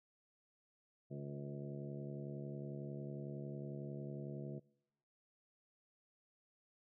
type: harmonic tone with a mistuned harmonic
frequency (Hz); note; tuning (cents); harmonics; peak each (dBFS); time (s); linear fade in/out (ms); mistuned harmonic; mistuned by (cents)
71; C#2; +42; 2 / 3 / 4 / 5 / 6 / 7 / 8 / 9; -45 / -50 / -56 / -51 / -59 / -56 / -64 / -56; 1.1-4.6; 20; 7; -21
effects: noise-tail reverb RT60 0.9 s tail -25 dB re dry